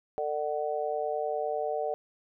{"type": "harmonic tone", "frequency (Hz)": 149.7, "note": "D3", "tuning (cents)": 33, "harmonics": [3, 4, 5], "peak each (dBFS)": [-33, -32, -33], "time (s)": [0.18, 1.94], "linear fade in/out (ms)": 0, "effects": []}